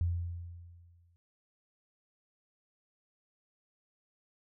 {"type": "tone with exponential decay", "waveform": "sine", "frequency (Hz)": 86.2, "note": "F2", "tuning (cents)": -22, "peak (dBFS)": -26, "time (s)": [0.01, 1.16], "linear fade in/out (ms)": 0, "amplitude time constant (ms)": 250, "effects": []}